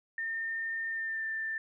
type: tone with pitch glide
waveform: sine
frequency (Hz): 1814 to 1781.8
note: A#6 to A6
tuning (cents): -48 to +21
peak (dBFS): -32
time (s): 0.18-1.58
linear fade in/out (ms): 2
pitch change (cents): -31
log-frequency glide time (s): 0.88-1.26
effects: none